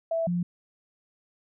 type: tone pair in turn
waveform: sine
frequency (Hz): 659.3 / 175.23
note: E5 / F3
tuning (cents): 0 / +6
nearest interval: octave + major seventh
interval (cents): 2294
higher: first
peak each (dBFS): -24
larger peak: neither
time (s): 0.11-0.27 / 0.27-0.43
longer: neither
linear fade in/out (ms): 5
effects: none